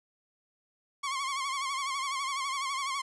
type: tone with vibrato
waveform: sawtooth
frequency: 1090 Hz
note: C#6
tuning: 29 cents flat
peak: -27 dBFS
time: 1.03-3.02 s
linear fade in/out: 10 ms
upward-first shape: sine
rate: 12 Hz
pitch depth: 76 cents each way
effects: resampled to 22050 Hz + 11-bit